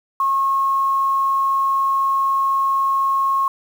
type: tone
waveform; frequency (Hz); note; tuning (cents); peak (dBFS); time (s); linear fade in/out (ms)
sine; 1086; C#6; -36; -15; 0.2-3.48; 2
effects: 7-bit